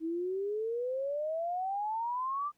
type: exponential sweep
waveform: sine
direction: up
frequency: 316.9 to 1200 Hz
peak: -31 dBFS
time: 0-2.52 s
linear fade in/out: 50 ms
effects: pink hiss -75 dBFS RMS until 2.57 s